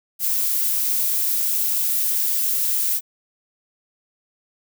violet noise, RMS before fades -21 dBFS, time 0.19-3.01 s, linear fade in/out 50 ms, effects none

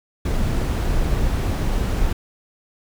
brown noise, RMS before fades -20 dBFS, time 0.25-2.13 s, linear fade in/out 5 ms, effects none

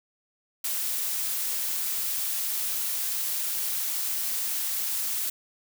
blue noise, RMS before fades -29 dBFS, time 0.64-5.3 s, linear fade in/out 5 ms, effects none

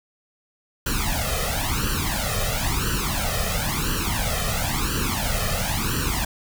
pink noise with flanger, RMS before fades -24 dBFS, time 0.86-6.25 s, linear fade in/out 5 ms, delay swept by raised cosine 0.68 to 1.63 ms, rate 0.98 Hz, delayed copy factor +1, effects none

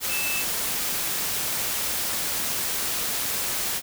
sine tone in noise, 2632 Hz, E7, 3 cents flat, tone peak -28 dBFS, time 0.08-0.45 s, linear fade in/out 50 ms, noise white, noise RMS -27 dBFS, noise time 0-3.82 s, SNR -4 dB, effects none

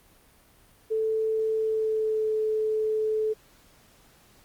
sine tone with pitch glide, 440 to 433.9 Hz, A4 to A4, 0 to -24 cents, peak -23 dBFS, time 0.9-3.34 s, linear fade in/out 20 ms, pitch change -24 cents, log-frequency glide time 1.56-2.3 s, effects pink hiss -58 dBFS RMS until 4.44 s + Opus 32 kbps

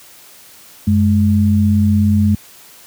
sine tone pair together, 93.33 / 210 Hz, F#2 / G#3, +15 / +19 cents, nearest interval octave + major second, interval 1404 cents, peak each -12 dBFS, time 0.87-2.35 s, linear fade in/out 5 ms, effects white hiss -42 dBFS RMS until 2.86 s + high-pass 60 Hz 12 dB/octave

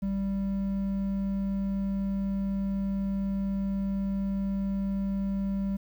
triangle tone pair together, 51.91 / 196 Hz, G#1 / G3, 0 / 0 cents, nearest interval octave + major seventh, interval 2300 cents, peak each -36 / -25 dBFS, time 0.02-5.77 s, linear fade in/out 10 ms, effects 10-bit

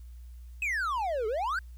triangle exponential two-way sweep, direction down then up, 2632 to 415.3 to 1612 Hz, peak -26 dBFS, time 0.62-1.59 s, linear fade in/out 2 ms, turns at 1.27 s, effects added 60 Hz sine -43 dBFS peak until 1.77 s + white hiss -68 dBFS RMS until 1.77 s

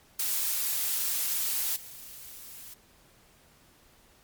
blue noise with level steps, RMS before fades -29 / -45 dBFS, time 0.19-2.74 s, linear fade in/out 5 ms, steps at 1.76 s, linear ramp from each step 2 ms, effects pink hiss -60 dBFS RMS until 4.23 s + MP3 96 kbps

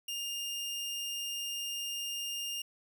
sawtooth tone, 2815 Hz, F7, 13 cents sharp, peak -32 dBFS, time 0.08-2.62 s, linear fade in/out 5 ms, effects none

